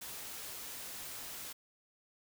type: noise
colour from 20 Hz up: white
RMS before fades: -45 dBFS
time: 0.01-1.53 s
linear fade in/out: 10 ms
effects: none